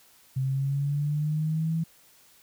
sine linear sweep, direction up, 130.81 to 164.81 Hz, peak -24 dBFS, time 0.36-1.84 s, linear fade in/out 10 ms, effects white hiss -58 dBFS RMS until 2.42 s

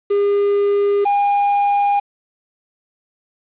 triangle tone pair in turn, 405.1 / 810.7 Hz, G#4 / G#5, -43 / -42 cents, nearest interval octave, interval 1201 cents, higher second, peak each -11 dBFS, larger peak neither, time 0.1-1.05 / 1.05-2 s, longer neither, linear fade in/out 10 ms, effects resampled to 8000 Hz + 7-bit

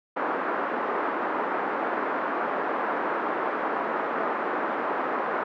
white band-pass noise, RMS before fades -28 dBFS, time 0.16-5.44 s, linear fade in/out 10 ms, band 260 to 1400 Hz, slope 24 dB/octave, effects none

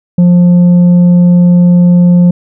sine tone with tanh clipping, 176.3 Hz, F3, 17 cents sharp, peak -3 dBFS, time 0.18-2.31 s, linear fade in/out 5 ms, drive 4 dB, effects none

